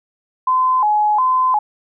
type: tone with vibrato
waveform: sine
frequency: 930 Hz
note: A#5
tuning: 4 cents flat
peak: -12 dBFS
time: 0.47-1.59 s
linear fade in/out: 5 ms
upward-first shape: square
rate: 1.4 Hz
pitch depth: 170 cents each way
effects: none